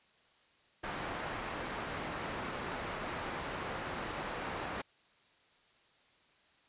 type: low-pass noise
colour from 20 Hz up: white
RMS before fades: -40 dBFS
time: 0.83-4.82 s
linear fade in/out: 10 ms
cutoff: 1500 Hz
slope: 12 dB/octave
effects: white hiss -67 dBFS RMS until 6.68 s + resampled to 8000 Hz